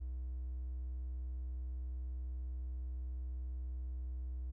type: tone with hard clipping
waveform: triangle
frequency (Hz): 62.8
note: B1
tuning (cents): +30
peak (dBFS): -39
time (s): 0-4.52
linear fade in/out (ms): 20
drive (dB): 4
effects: none